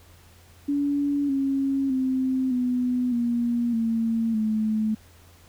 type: tone with pitch steps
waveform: sine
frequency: 285.4 / 272.7 / 260.5 / 248.9 / 237.8 / 227.2 / 217 Hz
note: D4 / C#4 / C4 / B3 / A#3 / A#3 / A3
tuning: -49 / -28 / -7 / +14 / +35 / -44 / -24 cents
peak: -21 dBFS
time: 0.68-4.95 s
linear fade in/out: 10 ms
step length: 610 ms
effects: added 86 Hz sine -52 dBFS peak until 5.48 s + pink hiss -55 dBFS RMS until 5.48 s